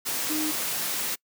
sine tone in noise, 308 Hz, D#4, 17 cents flat, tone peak -27 dBFS, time 0.29-0.52 s, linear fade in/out 20 ms, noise white, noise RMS -29 dBFS, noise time 0.05-1.16 s, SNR -1 dB, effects noise-tail reverb RT60 0.1 s tail -26 dB re dry + high-pass 150 Hz 12 dB/octave

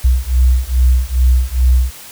sine beating tone pair, 61.74 / 64.14 Hz, B1 / C2, 0 / -34 cents, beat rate 2.4 Hz, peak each -12 dBFS, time 0.04-1.91 s, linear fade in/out 10 ms, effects white hiss -35 dBFS RMS until 2.11 s

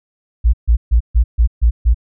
sine tone bursts, 57.6 Hz, A#1, 20 cents flat, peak -7 dBFS, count 7, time 0.44-1.945 s, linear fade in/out 20 ms, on 95 ms, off 140 ms, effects none

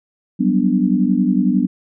sine chord, G major seventh, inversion third, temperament equal, 185 / 196 / 246.9 / 293.7 Hz, F#3 / G3 / B3 / D4, 0 / 0 / 0 / 0 cents, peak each -19 / -18 / -17 / -20 dBFS, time 0.39-1.67 s, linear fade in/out 20 ms, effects none

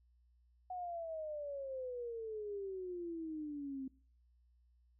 sine exponential sweep, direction down, 740 to 261.6 Hz, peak -40 dBFS, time 0.7-3.88 s, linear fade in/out 5 ms, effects noise-tail reverb RT60 0.4 s tail -21 dB re dry + added 60 Hz sine -67 dBFS peak until 4.99 s

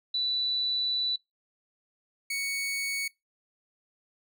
sine / sawtooth tone pair in turn, 3967 / 2226 Hz, B7 / C#7, +7 / +7 cents, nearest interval minor seventh, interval 1000 cents, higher first, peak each -26 dBFS, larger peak neither, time 0.14-1.16 / 2.3-3.08 s, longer first, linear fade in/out 5 ms, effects noise-tail reverb RT60 0.2 s tail -24 dB re dry

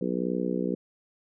harmonic tone, 61.74 Hz, B1, in tune, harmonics 3 / 4 / 5 / 6 / 7 / 8, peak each -31 / -32 / -33 / -34 / -34 / -35 dBFS, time 0.01-0.75 s, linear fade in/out 5 ms, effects none

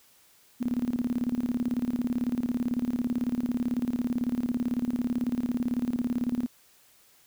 sine tone with tremolo, 243.7 Hz, B3, 23 cents flat, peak -23 dBFS, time 0.6-6.47 s, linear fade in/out 20 ms, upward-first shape square, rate 18 Hz, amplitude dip 80%, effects white hiss -60 dBFS RMS until 7.26 s

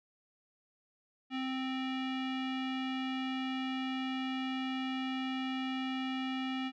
square tone with low-pass filter, 261.6 Hz, C4, in tune, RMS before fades -36 dBFS, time 1.3-6.72 s, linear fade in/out 50 ms, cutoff 2900 Hz, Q 3.1, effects none

